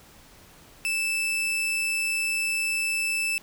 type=tone; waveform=40% pulse; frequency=2637 Hz; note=E7; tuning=in tune; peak=-23 dBFS; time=0.85-3.38 s; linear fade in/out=0 ms; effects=pink hiss -52 dBFS RMS until 3.42 s